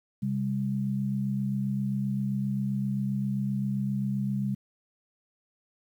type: tone pair together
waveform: sine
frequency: 133.1 / 200.7 Hz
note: C3 / G3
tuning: +30 / +41 cents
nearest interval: perfect fifth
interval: 711 cents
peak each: -30 / -28 dBFS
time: 0.22-4.55 s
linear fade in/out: 10 ms
effects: 10-bit